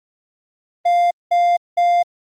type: tone bursts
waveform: triangle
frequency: 698.5 Hz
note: F5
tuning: in tune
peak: -10 dBFS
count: 3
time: 0.85-2.03 s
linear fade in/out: 10 ms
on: 260 ms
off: 200 ms
effects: Opus 24 kbps